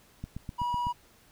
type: click train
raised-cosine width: 5 ms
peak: -24 dBFS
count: 6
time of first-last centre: 0.24-0.869 s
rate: 7.95 Hz
type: tone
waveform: triangle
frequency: 969 Hz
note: B5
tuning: 33 cents flat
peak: -26 dBFS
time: 0.58-0.93 s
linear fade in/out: 20 ms
effects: pink hiss -60 dBFS RMS until 1.31 s